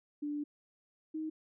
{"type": "tone pair in turn", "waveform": "sine", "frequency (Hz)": [293.7, 313.6], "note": ["D4", "D#4"], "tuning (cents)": [0, 14], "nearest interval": "minor second", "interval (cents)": 114, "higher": "second", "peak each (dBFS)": [-34, -35], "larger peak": "first", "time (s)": [[0.22, 0.44], [1.14, 1.3]], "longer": "first", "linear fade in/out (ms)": 10, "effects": []}